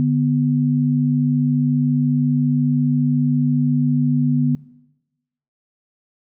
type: tone pair together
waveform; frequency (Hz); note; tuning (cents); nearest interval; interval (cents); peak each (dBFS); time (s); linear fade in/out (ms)
sine; 146.32 / 246.4; D3 / B3; -6 / -4; major sixth; 902; -17 / -17; 0-4.55; 0
effects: noise-tail reverb RT60 1.0 s tail -22 dB re dry